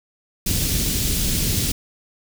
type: band-stop noise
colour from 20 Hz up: pink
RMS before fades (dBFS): -21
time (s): 0.46-1.72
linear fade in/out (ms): 5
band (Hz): 240 to 3800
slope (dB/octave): 12
effects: none